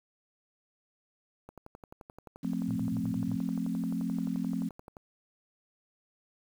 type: click train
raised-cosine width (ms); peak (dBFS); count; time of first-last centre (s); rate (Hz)
1; -32; 41; 1.49-4.968; 11.5
type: chord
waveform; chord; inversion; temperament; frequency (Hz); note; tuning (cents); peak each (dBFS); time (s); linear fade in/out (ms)
sine; F major; none; equal with one note detuned; 177.36 / 220 / 261.6; F3 / A3 / C4; +27 / 0 / 0; -34; 2.43-4.69; 10
type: tone bursts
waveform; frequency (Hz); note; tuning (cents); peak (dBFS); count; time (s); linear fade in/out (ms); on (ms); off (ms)
sine; 116.54; A#2; 0; -35; 6; 2.68-3.361; 5; 86; 33
effects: 9-bit